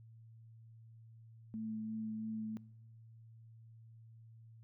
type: tone with vibrato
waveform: sine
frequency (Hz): 219.2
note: A3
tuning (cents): -6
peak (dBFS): -39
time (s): 1.54-2.57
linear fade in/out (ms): 0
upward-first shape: sine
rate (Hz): 3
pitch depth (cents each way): 11
effects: noise-tail reverb RT60 1.0 s tail -23 dB re dry + added 113 Hz sine -55 dBFS peak until 4.63 s